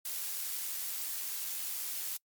blue noise with amplitude modulation, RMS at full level -36 dBFS, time 0.05-2.17 s, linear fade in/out 5 ms, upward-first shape sine, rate 91.5 Hz, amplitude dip 25%, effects noise-tail reverb RT60 0.1 s tail -25 dB re dry + MP3 96 kbps

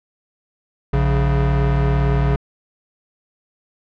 square tone pair together, 58.79 / 138.59 Hz, A#1 / C#3, +15 / 0 cents, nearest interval octave + minor third, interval 1485 cents, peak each -18 dBFS, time 0.93-2.36 s, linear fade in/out 5 ms, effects low-pass 2000 Hz 12 dB/octave

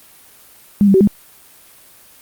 sine tone with pitch steps, 203.5 / 196 / 380.7 / 204.8 Hz, G#3 / G3 / F#4 / G#3, -35 / 0 / +49 / -24 cents, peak -7 dBFS, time 0.81-1.074 s, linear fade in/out 0 ms, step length 66 ms, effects white hiss -45 dBFS RMS until 2.21 s + Opus 32 kbps

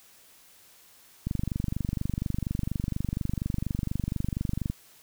click train, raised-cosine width 5 ms, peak -16 dBFS, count 84, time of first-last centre 1.27-4.7 s, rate 24.2 Hz, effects white hiss -56 dBFS RMS until 5.02 s

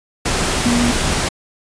sine tone in noise, 240 Hz, B3, 49 cents flat, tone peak -15 dBFS, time 0.65-0.92 s, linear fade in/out 10 ms, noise pink, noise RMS -18 dBFS, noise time 0.25-1.29 s, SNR 0 dB, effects resampled to 22050 Hz

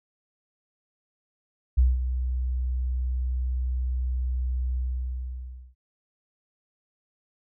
sine tone with ADSR envelope, 62.9 Hz, B1, 32 cents sharp, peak -14 dBFS, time 1.77-5.75 s, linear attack 15 ms, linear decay 190 ms, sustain -10 dB, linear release 990 ms, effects none

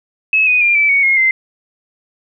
sine tone with pitch steps, 2582 / 2490 / 2401 / 2315 / 2232 / 2152 / 2076 Hz, E7 / D#7 / D7 / D7 / C#7 / C7 / C7, -37 / +1 / +38 / -25 / +11 / +48 / -14 cents, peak -9 dBFS, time 0.33-1.31 s, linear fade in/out 2 ms, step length 140 ms, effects none

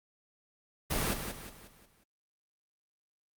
pink noise with echo, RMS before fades -31 dBFS, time 0.9-1.14 s, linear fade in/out 10 ms, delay 180 ms, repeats 5, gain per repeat -7 dB, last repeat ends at 2.04 s, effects Opus 32 kbps

